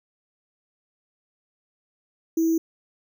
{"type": "tone with sample-and-hold", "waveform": "sine", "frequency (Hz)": 327, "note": "E4", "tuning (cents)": -14, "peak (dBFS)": -18, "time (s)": [2.37, 2.58], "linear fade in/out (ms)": 5, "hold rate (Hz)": 6300, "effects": []}